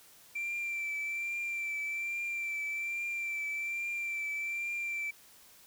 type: tone with vibrato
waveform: sine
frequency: 2349 Hz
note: D7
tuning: in tune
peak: -31 dBFS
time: 0.35-5.11 s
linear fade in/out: 10 ms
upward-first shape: triangle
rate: 1.2 Hz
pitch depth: 31 cents each way
effects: tanh soft clip ceiling -31 dBFS + white hiss -58 dBFS RMS until 5.66 s